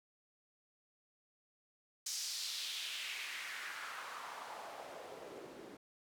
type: noise with band-pass filter sweep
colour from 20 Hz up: white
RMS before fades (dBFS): -45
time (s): 2.06-5.77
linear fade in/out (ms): 5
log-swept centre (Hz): 5900 to 310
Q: 2.2
effects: none